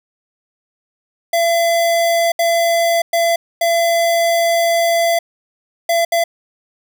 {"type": "tone bursts at uneven times", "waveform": "square", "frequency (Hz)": 676, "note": "E5", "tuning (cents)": 43, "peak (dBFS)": -13, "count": 6, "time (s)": [[1.33, 2.32], [2.39, 3.02], [3.13, 3.36], [3.61, 5.19], [5.89, 6.05], [6.12, 6.24]], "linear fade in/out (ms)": 5, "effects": []}